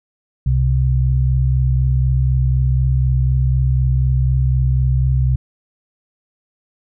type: tone pair together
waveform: sine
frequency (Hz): 65.41 / 129.43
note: C2 / C3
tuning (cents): 0 / -18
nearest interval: octave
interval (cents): 1182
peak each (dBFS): -15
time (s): 0.46-5.36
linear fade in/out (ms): 5
effects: none